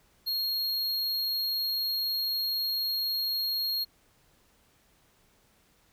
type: tone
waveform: square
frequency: 4269 Hz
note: C8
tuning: 34 cents sharp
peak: -28 dBFS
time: 0.26-3.85 s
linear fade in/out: 20 ms
effects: pink hiss -65 dBFS RMS until 5.92 s